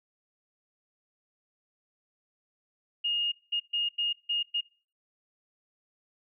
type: tone bursts at uneven times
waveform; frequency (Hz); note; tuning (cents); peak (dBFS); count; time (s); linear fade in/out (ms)
sine; 2848; F7; +33; -26; 6; 3.04-3.32 / 3.52-3.6 / 3.73-3.89 / 3.98-4.13 / 4.29-4.43 / 4.54-4.61; 10
effects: noise-tail reverb RT60 0.4 s tail -22 dB re dry